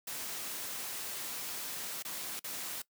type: noise with dropouts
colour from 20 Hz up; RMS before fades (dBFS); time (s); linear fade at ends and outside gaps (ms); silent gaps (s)
white; -40; 0.07-2.82; 5; 2.026-2.049 / 2.395-2.441
effects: noise-tail reverb RT60 0.1 s tail -20 dB re dry + high-pass 150 Hz 12 dB/octave